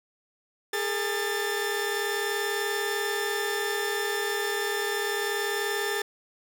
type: tone cluster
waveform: sawtooth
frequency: 408.2 / 448.5 / 1771 Hz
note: G#4 / A4 / A6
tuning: -30 / +33 / +11 cents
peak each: -26 / -30 / -27 dBFS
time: 0.73-6.02 s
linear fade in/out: 5 ms
effects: none